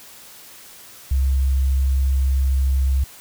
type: tone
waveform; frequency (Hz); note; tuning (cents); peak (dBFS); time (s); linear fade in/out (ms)
sine; 66.8; C2; +36; -15; 1.11-3.04; 5
effects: white hiss -43 dBFS RMS until 3.2 s